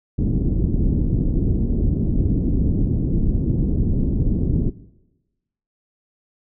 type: low-pass noise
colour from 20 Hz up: pink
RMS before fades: -19 dBFS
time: 0.18-4.7 s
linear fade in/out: 10 ms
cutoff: 310 Hz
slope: 24 dB/octave
effects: noise-tail reverb RT60 1.0 s tail -18 dB re dry